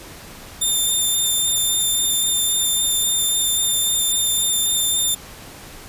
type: tone with vibrato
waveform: 10% pulse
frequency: 3594 Hz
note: A7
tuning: 36 cents sharp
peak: -10 dBFS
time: 0.61-5.15 s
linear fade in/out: 10 ms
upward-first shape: sine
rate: 3.7 Hz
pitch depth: 9 cents each way
effects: pink hiss -39 dBFS RMS until 5.88 s + resampled to 32000 Hz